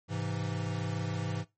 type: chord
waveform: square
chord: Ab augmented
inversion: none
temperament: equal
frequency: 103.83 / 130.81 / 164.81 Hz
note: Ab2 / C3 / E3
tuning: 0 / 0 / 0 cents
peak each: -36 / -39 / -37 dBFS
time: 0.08-1.45 s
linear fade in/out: 50 ms
effects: noise-tail reverb RT60 0.2 s tail -19 dB re dry + MP3 32 kbps